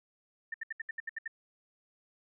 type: tone bursts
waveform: sine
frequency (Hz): 1800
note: A6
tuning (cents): +39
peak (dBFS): -34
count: 9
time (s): 0.52-1.278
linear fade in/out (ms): 5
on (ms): 22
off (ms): 70
effects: none